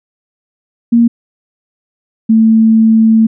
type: tone pair in turn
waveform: sine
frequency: 234.1 / 222.6 Hz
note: A#3 / A3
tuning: +8 / +20 cents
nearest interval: minor second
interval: 88 cents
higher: first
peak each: -4 dBFS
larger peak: neither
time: 0.92-1.08 / 2.29-3.27 s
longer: second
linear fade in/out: 10 ms
effects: none